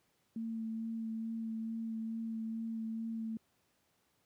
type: tone with vibrato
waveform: sine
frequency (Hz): 224.7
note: A3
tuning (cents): +37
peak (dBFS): -36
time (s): 0.36-3.37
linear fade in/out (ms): 2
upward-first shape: sine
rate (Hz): 2.3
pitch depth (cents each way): 15
effects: pink hiss -75 dBFS RMS until 4.25 s + high-pass 100 Hz 12 dB/octave